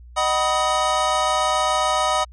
square tone cluster, 615 / 750 / 980 / 1259 Hz, D#5 / F#5 / B5 / D#6, -20 / +23 / -14 / +20 cents, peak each -25 / -25 / -25 / -23 dBFS, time 0.16-2.25 s, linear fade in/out 20 ms, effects added 60 Hz sine -40 dBFS peak until 2.32 s + resampled to 22050 Hz

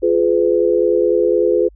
sine chord, F diminished, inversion none, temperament just, 349.2 / 419.1 / 502.9 Hz, F4 / Ab4 / Cb5, 0 / +16 / +31 cents, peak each -16 dBFS, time 0.02-1.69 s, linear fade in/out 20 ms, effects added 50 Hz sine -42 dBFS peak until 1.75 s

